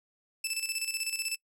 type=tone with tremolo; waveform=15% pulse; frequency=2637 Hz; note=E7; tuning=in tune; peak=-22 dBFS; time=0.44-1.36 s; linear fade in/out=5 ms; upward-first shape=square; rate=16 Hz; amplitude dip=65%; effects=noise-tail reverb RT60 0.1 s tail -25 dB re dry